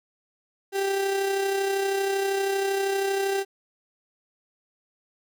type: tone with amplitude modulation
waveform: 35% pulse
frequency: 392 Hz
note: G4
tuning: in tune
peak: -20 dBFS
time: 0.72-3.45 s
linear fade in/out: 50 ms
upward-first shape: sine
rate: 32.7 Hz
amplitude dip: 35%
effects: none